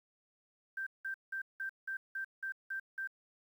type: tone bursts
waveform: sine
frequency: 1568 Hz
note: G6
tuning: in tune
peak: -36 dBFS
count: 9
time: 0.77-3.074 s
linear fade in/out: 5 ms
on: 96 ms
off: 180 ms
effects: 11-bit